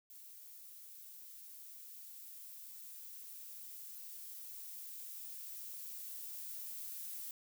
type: noise with level ramp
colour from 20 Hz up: violet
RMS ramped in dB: -55 to -45 dBFS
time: 0.1-7.31 s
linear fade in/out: 2 ms
effects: none